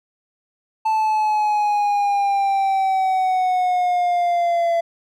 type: exponential sweep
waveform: triangle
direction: down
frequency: 880 to 674 Hz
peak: -14 dBFS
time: 0.85-4.81 s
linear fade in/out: 10 ms
effects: none